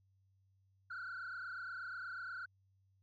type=tone with frequency modulation; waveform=sine; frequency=1450 Hz; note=F#6; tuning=35 cents flat; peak=-40 dBFS; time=0.9-2.46 s; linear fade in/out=10 ms; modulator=28.3 Hz; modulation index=3; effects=tanh soft clip ceiling -41 dBFS + added 96 Hz sine -70 dBFS peak until 3.02 s